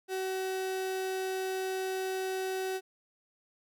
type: tone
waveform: 35% pulse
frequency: 377.8 Hz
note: F#4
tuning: 36 cents sharp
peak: -30 dBFS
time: 0.08-2.81 s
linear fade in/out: 50 ms
effects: none